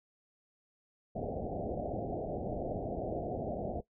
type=low-pass noise; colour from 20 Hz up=white; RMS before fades=-37 dBFS; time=1.15-3.81 s; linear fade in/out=10 ms; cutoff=750 Hz; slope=96 dB/octave; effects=noise-tail reverb RT60 0.1 s tail -17 dB re dry